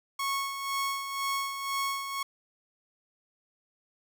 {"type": "tone with tremolo", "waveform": "sawtooth", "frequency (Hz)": 1101, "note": "C#6", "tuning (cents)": -12, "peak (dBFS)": -24, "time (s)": [0.19, 2.23], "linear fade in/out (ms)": 5, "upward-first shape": "sine", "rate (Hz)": 2, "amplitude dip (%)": 55, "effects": []}